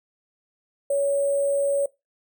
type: tone with sample-and-hold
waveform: sine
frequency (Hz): 560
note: C#5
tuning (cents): +18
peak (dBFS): -19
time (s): 0.9-1.86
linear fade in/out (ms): 5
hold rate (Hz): 8820
effects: noise-tail reverb RT60 0.2 s tail -19 dB re dry